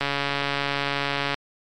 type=click train; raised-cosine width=0.3 ms; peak=-8 dBFS; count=189; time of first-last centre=0.01-1.343 s; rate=141 Hz; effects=MP3 96 kbps